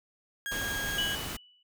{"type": "tone", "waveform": "35% pulse", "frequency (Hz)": 1633, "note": "G#6", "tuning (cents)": -30, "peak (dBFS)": -31, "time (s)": [0.46, 1.15], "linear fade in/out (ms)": 0}
{"type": "noise", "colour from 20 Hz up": "pink", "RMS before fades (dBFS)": -37, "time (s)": [0.51, 1.37], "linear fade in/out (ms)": 10}
{"type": "tone with exponential decay", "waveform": "sine", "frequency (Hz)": 2961, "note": "F#7", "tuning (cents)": 1, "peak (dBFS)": -26, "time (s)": [0.98, 1.63], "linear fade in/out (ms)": 5, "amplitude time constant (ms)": 140}
{"effects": []}